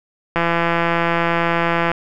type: click train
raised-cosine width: 0.5 ms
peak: -3 dBFS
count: 264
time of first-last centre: 0.36-1.916 s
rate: 169 Hz
effects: none